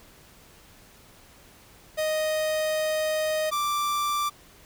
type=tone pair in turn; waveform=45% pulse; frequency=622.3 / 1174.7 Hz; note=D#5 / D6; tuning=0 / 0 cents; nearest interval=major seventh; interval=1100 cents; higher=second; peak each=-24 dBFS; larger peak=neither; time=1.97-3.51 / 3.51-4.3 s; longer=first; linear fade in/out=20 ms; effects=pink hiss -53 dBFS RMS until 4.65 s